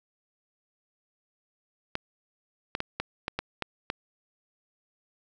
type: clicks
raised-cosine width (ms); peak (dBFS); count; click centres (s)
0.3; -13; 8; 1.954 / 2.751 / 2.804 / 3 / 3.281 / 3.39 / 3.623 / 3.901
effects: none